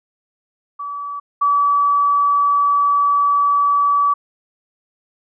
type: tone pair in turn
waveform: sine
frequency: 1147 / 1147 Hz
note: D6 / D6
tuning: -41 / -41 cents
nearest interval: unison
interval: 0 cents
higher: neither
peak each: -24 / -12 dBFS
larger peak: second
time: 0.79-1.2 / 1.41-4.14 s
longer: second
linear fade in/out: 10 ms
effects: none